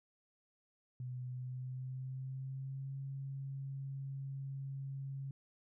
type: tone with pitch glide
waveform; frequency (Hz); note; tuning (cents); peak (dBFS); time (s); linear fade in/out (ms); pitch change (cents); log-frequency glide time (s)
sine; 125.8 to 136.4; B2 to C#3; +32 to -28; -40; 1-5.31; 2; +140; 1.29-2.97
effects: none